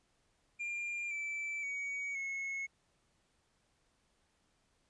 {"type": "tone with pitch steps", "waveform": "triangle", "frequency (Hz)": [2397, 2323, 2252, 2183], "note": ["D7", "D7", "C#7", "C#7"], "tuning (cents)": [35, -20, 27, -27], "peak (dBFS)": -35, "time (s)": [0.59, 2.67], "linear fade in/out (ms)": 20, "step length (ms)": 520, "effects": ["pink hiss -75 dBFS RMS until 4.89 s", "resampled to 22050 Hz"]}